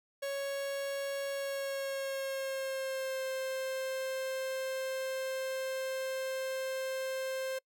45% pulse tone with pitch glide, 554.4 to 526 Hz, C#5 to C5, 0 to +9 cents, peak -34 dBFS, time 0.22-7.59 s, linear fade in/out 10 ms, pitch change -91 cents, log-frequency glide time 1.32-3.24 s, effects noise-tail reverb RT60 0.1 s tail -26 dB re dry

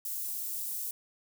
white high-pass noise, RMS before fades -36 dBFS, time 0.05-0.91 s, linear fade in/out 2 ms, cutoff 10000 Hz, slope 12 dB/octave, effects none

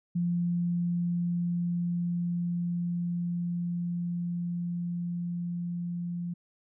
sine tone with level ramp, 173.7 Hz, F3, 9 cents flat, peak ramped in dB -25 to -31 dBFS, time 0.15-6.34 s, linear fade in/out 10 ms, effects none

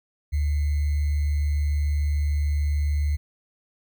sine tone with sample-and-hold, 73.42 Hz, D2, in tune, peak -20 dBFS, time 0.32-3.17 s, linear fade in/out 20 ms, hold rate 2100 Hz, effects none

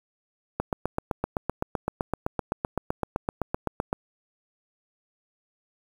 click train, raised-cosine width 1 ms, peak -11 dBFS, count 27, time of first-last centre 0.6-3.929 s, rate 7.81 Hz, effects 7-bit

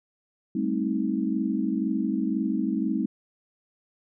sine chord, A half-diminished seventh, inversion third, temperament just, 198 / 220 / 264 / 316.8 Hz, G3 / A3 / C4 / Eb4, +18 / 0 / +16 / +31 cents, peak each -29 dBFS, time 0.55-3.06 s, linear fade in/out 5 ms, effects none

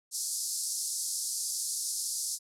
white band-pass noise, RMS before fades -34 dBFS, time 0.11-2.39 s, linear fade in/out 50 ms, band 4600 to 11000 Hz, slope 48 dB/octave, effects none

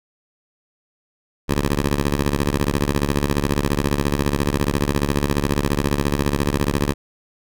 10% pulse ring-modulated tone, 71.5 Hz, D2, 46 cents flat, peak -7 dBFS, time 1.48-6.94 s, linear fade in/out 10 ms, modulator 28.5 Hz, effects none

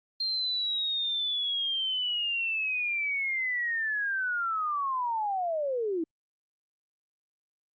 sine linear sweep, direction down, 4200 to 311.1 Hz, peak -27 dBFS, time 0.2-6.04 s, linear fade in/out 5 ms, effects Opus 24 kbps

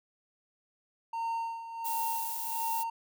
triangle tone with tremolo, 916 Hz, A#5, 31 cents flat, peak -28 dBFS, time 1.13-2.9 s, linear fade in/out 5 ms, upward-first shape sine, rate 1.4 Hz, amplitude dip 70%
violet noise, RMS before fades -37 dBFS, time 1.84-2.84 s, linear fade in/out 20 ms
effects none

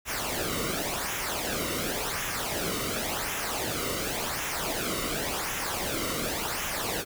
pink noise with flanger, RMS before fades -31 dBFS, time 0.05-7.05 s, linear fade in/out 50 ms, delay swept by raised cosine 0.22 to 1.22 ms, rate 0.91 Hz, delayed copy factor -0.65, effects none

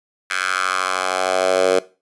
10% pulse tone with high-pass filter sweep, 93 Hz, F#2, 9 cents sharp, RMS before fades -19 dBFS, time 0.3-1.79 s, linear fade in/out 5 ms, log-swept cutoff 1700 to 470 Hz, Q 2.9, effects noise-tail reverb RT60 0.3 s tail -18 dB re dry + resampled to 24000 Hz

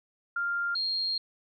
sine tone pair in turn, 1396.9 / 4231 Hz, F6 / C8, 0 / +19 cents, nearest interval octave + perfect fifth, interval 1919 cents, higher second, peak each -27 dBFS, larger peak neither, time 0.36-0.75 / 0.75-1.18 s, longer second, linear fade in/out 5 ms, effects none

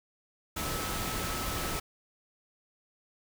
sine tone in noise, 1299 Hz, E6, 26 cents flat, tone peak -41 dBFS, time 0.56-1.8 s, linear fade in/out 10 ms, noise pink, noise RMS -34 dBFS, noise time 0.56-1.8 s, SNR -10 dB, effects none

